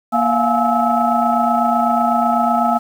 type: tone cluster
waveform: sine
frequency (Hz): 236 / 687 / 715 / 841 / 1301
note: A#3 / F5 / F5 / G#5 / E6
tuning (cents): +22 / -29 / +41 / +22 / -23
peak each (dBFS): -19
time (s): 0.12-2.79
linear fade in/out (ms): 20
effects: tanh soft clip ceiling -2 dBFS + 7-bit